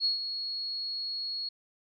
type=tone with ADSR envelope; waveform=sine; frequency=4328 Hz; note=C#8; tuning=42 cents flat; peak=-23 dBFS; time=0-1.49 s; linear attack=49 ms; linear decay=130 ms; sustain=-9 dB; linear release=6 ms; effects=none